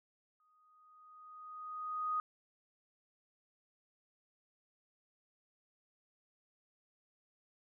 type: tone with exponential growth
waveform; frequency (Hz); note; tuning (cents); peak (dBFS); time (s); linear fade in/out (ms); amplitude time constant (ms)
sine; 1245; D#6; +1; -31; 0.4-2.2; 1; 390
effects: none